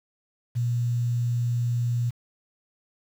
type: tone with quantisation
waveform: sine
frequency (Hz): 120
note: B2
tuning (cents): -49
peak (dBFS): -22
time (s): 0.55-2.11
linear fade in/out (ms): 20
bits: 8
effects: none